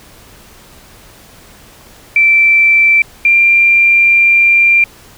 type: tone pair in turn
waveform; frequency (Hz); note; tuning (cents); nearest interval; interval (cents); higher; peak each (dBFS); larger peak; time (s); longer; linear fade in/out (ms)
sine; 2336 / 2378; D7 / D7; -10 / +21; unison; 31; second; -5; neither; 2.16-3.02 / 3.25-4.84; second; 2
effects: pink hiss -40 dBFS RMS until 5.17 s